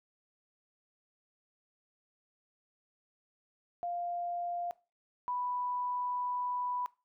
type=tone pair in turn; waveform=sine; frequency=698.5 / 987.8 Hz; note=F5 / B5; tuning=0 / 0 cents; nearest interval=tritone; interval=600 cents; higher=second; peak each=-33 / -32 dBFS; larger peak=second; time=3.83-4.71 / 5.28-6.86 s; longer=second; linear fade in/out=0 ms; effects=noise-tail reverb RT60 0.3 s tail -20 dB re dry